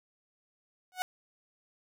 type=tone with exponential growth; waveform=sawtooth; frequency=737 Hz; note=F#5; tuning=7 cents flat; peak=-22 dBFS; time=0.92-1.02 s; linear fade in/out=0 ms; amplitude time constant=21 ms; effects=none